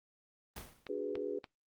pink noise with exponential decay, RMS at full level -43 dBFS, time 0.56-0.94 s, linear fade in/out 5 ms, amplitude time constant 82 ms
click train, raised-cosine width 0.3 ms, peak -29 dBFS, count 4, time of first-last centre 0.58-1.442 s, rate 3.48 Hz
sine chord, G# half-diminished seventh, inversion second, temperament equal, 293.7 / 370 / 415.3 / 493.9 Hz, D4 / F#4 / G#4 / B4, 0 / 0 / 0 / 0 cents, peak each -43 / -42 / -38 / -41 dBFS, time 0.89-1.39 s, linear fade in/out 5 ms
effects noise-tail reverb RT60 0.2 s tail -25 dB re dry + Opus 24 kbps

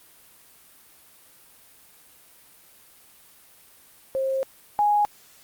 sine tone pair in turn, 533 / 829.4 Hz, C5 / G#5, +32 / -3 cents, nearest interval minor sixth, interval 765 cents, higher second, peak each -22 / -17 dBFS, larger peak second, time 4.15-4.43 / 4.79-5.05 s, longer first, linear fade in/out 0 ms, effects white hiss -53 dBFS RMS until 5.43 s + Opus 32 kbps

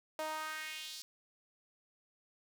sawtooth tone with high-pass filter sweep, 311.3 Hz, D#4, 1 cent sharp, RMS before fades -42 dBFS, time 0.19-1.02 s, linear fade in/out 0 ms, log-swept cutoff 650 to 4900 Hz, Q 2.4, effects none

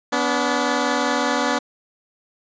10% pulse tone pair together, 246.9 / 287.2 Hz, B3 / D4, 0 / -39 cents, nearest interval minor third, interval 261 cents, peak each -13 dBFS, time 0.12-1.59 s, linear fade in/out 10 ms, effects resampled to 16000 Hz

